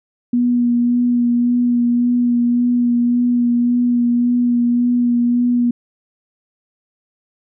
sine tone with vibrato, 241.6 Hz, B3, 38 cents flat, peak -12 dBFS, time 0.33-5.71 s, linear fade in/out 5 ms, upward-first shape sine, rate 1.8 Hz, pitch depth 16 cents each way, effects none

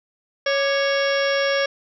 harmonic tone with a mistuned harmonic, 554.4 Hz, C#5, in tune, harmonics 1 / 2 / 3 / 4 / 5 / 6 / 7 / 8 / 9 / 10, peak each -20 / -30 / -25 / -29 / -33 / -31 / -39 / -41 / -39 / -30 dBFS, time 0.46-1.66 s, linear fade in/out 5 ms, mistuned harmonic 2, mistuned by +110 cents, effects none

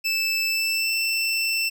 25% pulse tone with pitch glide, 2637 to 2675 Hz, E7 to E7, 0 to +25 cents, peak -18 dBFS, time 0.04-1.7 s, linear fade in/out 20 ms, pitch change +25 cents, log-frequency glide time 0.47-0.95 s, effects none

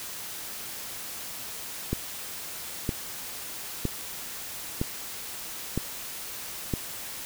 click train, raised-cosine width 3 ms, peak -13 dBFS, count 6, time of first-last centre 1.93-6.738 s, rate 1.04 Hz, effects white hiss -38 dBFS RMS until 7.25 s

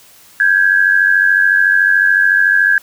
sine tone pair together, 1578 / 1671.8 Hz, G6 / G#6, +11 / +11 cents, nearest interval minor second, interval 100 cents, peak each -11 dBFS, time 0.4-2.78 s, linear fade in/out 2 ms, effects white hiss -44 dBFS RMS until 2.82 s

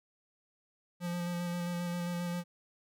square tone with vibrato, 174.61 Hz, F3, in tune, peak -34 dBFS, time 1-2.44 s, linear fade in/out 50 ms, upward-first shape square, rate 7.5 Hz, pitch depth 14 cents each way, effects none

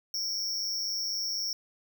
square tone with amplitude modulation, 5480 Hz, F8, 34 cents flat, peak -26 dBFS, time 0.14-1.53 s, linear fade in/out 2 ms, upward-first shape sine, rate 204 Hz, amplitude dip 100%, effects none

